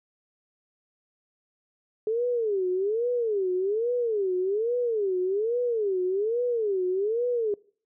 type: tone with vibrato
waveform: sine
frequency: 422.8 Hz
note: G#4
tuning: 31 cents sharp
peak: -23 dBFS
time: 2.07-7.54 s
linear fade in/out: 2 ms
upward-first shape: sine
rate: 1.2 Hz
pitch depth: 260 cents each way
effects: noise-tail reverb RT60 0.5 s tail -25 dB re dry